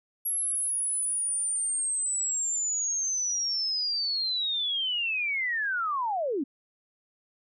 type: linear sweep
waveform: sine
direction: down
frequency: 11310 to 246.6 Hz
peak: -26 dBFS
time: 0.25-6.44 s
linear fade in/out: 10 ms
effects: none